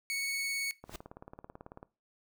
sawtooth tone with vibrato, 2217 Hz, C#7, in tune, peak -29 dBFS, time 0.1-0.71 s, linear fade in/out 0 ms, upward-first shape sine, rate 18 Hz, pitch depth 10 cents each way
pink noise with exponential growth, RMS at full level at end -39 dBFS, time 0.83-0.96 s, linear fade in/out 2 ms, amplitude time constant 27 ms
click train, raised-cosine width 1 ms, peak -32 dBFS, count 19, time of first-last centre 0.84-1.829 s, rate 18.2 Hz
effects noise-tail reverb RT60 0.3 s tail -20 dB re dry

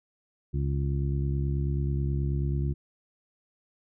harmonic tone, 69.3 Hz, C#2, in tune, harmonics 1 / 2 / 3 / 4 / 5, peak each -28 / -28 / -39 / -42 / -39 dBFS, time 0.53-2.74 s, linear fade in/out 20 ms, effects none

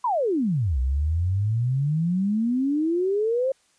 sine exponential two-way sweep, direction down then up, 1046.5 to 61.74 to 543 Hz, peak -20 dBFS, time 0.04-3.52 s, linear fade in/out 5 ms, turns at 0.79 s, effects white hiss -63 dBFS RMS until 3.78 s + resampled to 22050 Hz

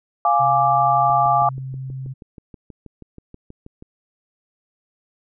sine chord, D diminished, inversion first, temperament equal, 698.5 / 830.6 / 1174.7 Hz, F5 / Ab5 / D6, 0 / 0 / 0 cents, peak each -18 dBFS, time 0.25-1.49 s, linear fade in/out 2 ms
sine tone, 132.1 Hz, C3, 17 cents sharp, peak -27 dBFS, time 0.39-2.14 s, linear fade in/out 20 ms
click train, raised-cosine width 3 ms, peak -26 dBFS, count 18, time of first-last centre 1.1-3.824 s, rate 6.24 Hz
effects none

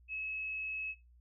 sine tone, 2579 Hz, E7, 39 cents flat, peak -37 dBFS, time 0.08-0.95 s, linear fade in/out 50 ms, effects noise-tail reverb RT60 0.2 s tail -17 dB re dry + added 60 Hz sine -59 dBFS peak until 1.2 s

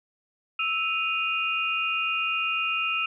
sine tone cluster, 1312 / 2486 / 2794 Hz, E6 / D#7 / F7, -9 / -2 / 0 cents, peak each -30 / -27 / -29 dBFS, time 0.59-3.06 s, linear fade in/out 5 ms, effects none

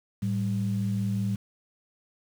sine tone pair together, 110 / 195.21 Hz, A2 / G3, 0 / -7 cents, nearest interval minor seventh, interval 993 cents, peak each -27 dBFS, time 0.22-1.36 s, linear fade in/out 10 ms, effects tanh soft clip ceiling -18 dBFS + 8-bit

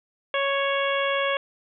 harmonic tone, 554.4 Hz, C#5, in tune, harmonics 1 / 2 / 3 / 4 / 5 / 6, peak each -25 / -28 / -30 / -31 / -32 / -33 dBFS, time 0.34-1.37 s, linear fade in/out 2 ms, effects none

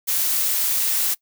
blue noise, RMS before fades -21 dBFS, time 0.07-1.15 s, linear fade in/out 20 ms, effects noise-tail reverb RT60 0.1 s tail -23 dB re dry

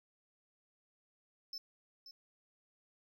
triangle tone with echo, 5274 Hz, E8, in tune, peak -40 dBFS, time 1.53-1.58 s, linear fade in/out 2 ms, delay 530 ms, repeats 1, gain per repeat -10 dB, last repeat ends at 2.11 s, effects none

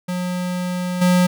square tone with level steps, 180 Hz, F#3, 47 cents flat, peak -22 / -13 dBFS, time 0.08-1.27 s, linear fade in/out 10 ms, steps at 1.01 s, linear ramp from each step 10 ms, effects none

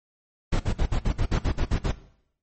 brown noise bursts, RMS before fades -22 dBFS, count 11, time 0.52-1.918 s, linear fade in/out 10 ms, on 78 ms, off 54 ms, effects noise-tail reverb RT60 0.7 s tail -17 dB re dry + MP3 32 kbps

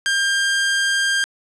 sawtooth tone, 1598 Hz, G6, 33 cents sharp, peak -13 dBFS, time 0.06-1.24 s, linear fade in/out 0 ms, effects resampled to 22050 Hz + 7-bit

